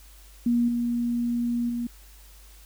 sine tone with level steps, 238.3 Hz, A#3, 38 cents sharp, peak -19 / -23 / -26 dBFS, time 0.46-1.87 s, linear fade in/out 5 ms, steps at 0.68 / 1.69 s, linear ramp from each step 5 ms, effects added 50 Hz sine -48 dBFS peak until 2.65 s + white hiss -54 dBFS RMS until 2.65 s

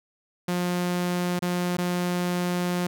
sawtooth tone with dropouts, 177.6 Hz, F3, 29 cents sharp, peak -20 dBFS, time 0.48-2.87 s, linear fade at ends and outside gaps 5 ms, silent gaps 1.392-1.422 / 1.77-1.783 s, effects none

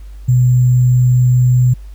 sine tone with sample-and-hold, 125.2 Hz, B2, 24 cents sharp, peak -7 dBFS, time 0.28-1.74 s, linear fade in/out 10 ms, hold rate 7350 Hz, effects added 50 Hz sine -29 dBFS peak until 1.94 s + pink hiss -52 dBFS RMS until 1.94 s

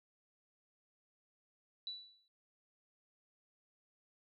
sine tone with exponential decay, 3951 Hz, B7, in tune, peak -38 dBFS, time 1.87-2.28 s, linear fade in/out 1 ms, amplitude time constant 89 ms, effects none

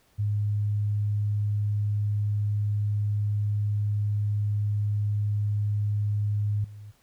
sine tone with level steps, 103.83 Hz, G#2, in tune, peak -23 / -40 dBFS, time 0.18-6.92 s, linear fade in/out 20 ms, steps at 6.64 s, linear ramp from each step 5 ms, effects pink hiss -64 dBFS RMS until 7.02 s

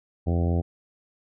harmonic tone, 85.5 Hz, F2, 36 cents flat, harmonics 1 / 2 / 3 / 4 / 5 / 6 / 7 / 8 / 9, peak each -22 / -28 / -32 / -34 / -36 / -38 / -39 / -40 / -41 dBFS, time 0.26-0.62 s, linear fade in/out 20 ms, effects none

